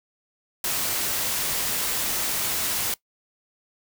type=noise; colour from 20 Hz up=white; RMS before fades=-26 dBFS; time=0.64-2.94 s; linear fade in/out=2 ms; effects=noise-tail reverb RT60 0.1 s tail -20 dB re dry